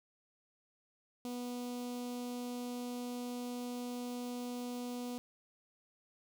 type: tone with notch filter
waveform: sawtooth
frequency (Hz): 244.9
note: B3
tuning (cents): -14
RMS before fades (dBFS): -41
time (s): 1.25-5.18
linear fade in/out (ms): 0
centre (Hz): 1700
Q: 0.73
effects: none